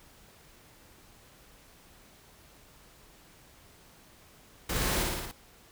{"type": "noise with echo", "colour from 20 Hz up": "pink", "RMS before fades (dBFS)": -32, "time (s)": [4.69, 5.03], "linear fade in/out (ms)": 5, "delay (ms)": 57, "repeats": 5, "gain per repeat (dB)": -2, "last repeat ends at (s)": 5.315, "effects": ["pink hiss -57 dBFS RMS until 5.71 s"]}